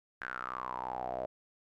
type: tone with band-pass filter sweep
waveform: sawtooth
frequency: 63 Hz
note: B1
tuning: 35 cents sharp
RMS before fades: -39 dBFS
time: 0.21-1.26 s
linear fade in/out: 5 ms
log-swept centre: 1600 to 610 Hz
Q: 8
effects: none